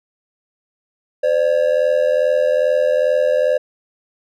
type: ring-modulated tone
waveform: triangle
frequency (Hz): 554.4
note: C#5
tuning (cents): 0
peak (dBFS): -8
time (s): 1.23-3.58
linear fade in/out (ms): 10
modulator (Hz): 41.2
effects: none